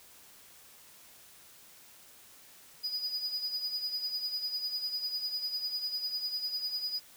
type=tone with tremolo; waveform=triangle; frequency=4941 Hz; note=D#8; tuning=13 cents flat; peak=-29 dBFS; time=2.83-7 s; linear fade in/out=20 ms; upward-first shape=sine; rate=10 Hz; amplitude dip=60%; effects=white hiss -56 dBFS RMS until 7.16 s